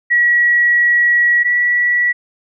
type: tone pair in turn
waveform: sine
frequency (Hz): 1922 / 1943.2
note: B6 / B6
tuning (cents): -48 / -29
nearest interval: unison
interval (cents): 19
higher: second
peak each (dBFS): -9 / -11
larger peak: first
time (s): 0.1-1.44 / 1.44-2.13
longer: first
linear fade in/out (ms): 20
effects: none